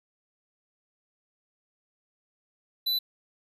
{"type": "tone", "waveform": "square", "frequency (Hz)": 3987, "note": "B7", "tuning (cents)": 16, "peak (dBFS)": -25, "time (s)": [2.86, 2.99], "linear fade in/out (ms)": 10, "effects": ["resampled to 32000 Hz"]}